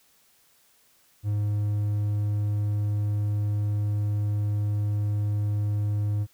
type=tone; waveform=triangle; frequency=103.83 Hz; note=G#2; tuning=in tune; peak=-21 dBFS; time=1.23-6.27 s; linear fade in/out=50 ms; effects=white hiss -62 dBFS RMS until 6.33 s